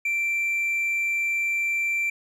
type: tone with hard clipping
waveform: sine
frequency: 2349 Hz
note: D7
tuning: in tune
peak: -23 dBFS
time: 0.05-2.1 s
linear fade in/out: 5 ms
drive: 2 dB
effects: none